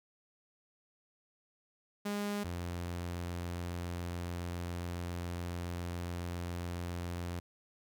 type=tone pair in turn; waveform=sawtooth; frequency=204.8 / 87.21 Hz; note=G#3 / F2; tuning=-24 / -2 cents; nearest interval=octave + minor third; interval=1478 cents; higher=first; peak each=-30 / -33 dBFS; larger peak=first; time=2.05-2.44 / 2.44-7.4 s; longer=second; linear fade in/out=10 ms; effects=none